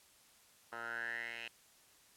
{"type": "tone with band-pass filter sweep", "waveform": "10% pulse", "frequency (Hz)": 116.54, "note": "A#2", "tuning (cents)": 0, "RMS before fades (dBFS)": -43, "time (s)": [0.72, 1.48], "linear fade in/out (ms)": 5, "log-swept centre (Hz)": [1200, 2600], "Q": 7.8, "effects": ["white hiss -65 dBFS RMS until 2.16 s", "low-pass 12000 Hz 12 dB/octave"]}